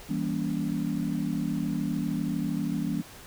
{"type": "chord", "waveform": "sine", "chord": "E diminished seventh", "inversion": "none", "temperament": "just", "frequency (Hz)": [164.81, 197.78, 237.3, 284.8], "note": ["E3", "G3", "Bb3", "Db4"], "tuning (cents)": [0, 16, 31, 47], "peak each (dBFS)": -32, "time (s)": [0.09, 3.02], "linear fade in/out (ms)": 10, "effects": ["pink hiss -47 dBFS RMS until 3.26 s"]}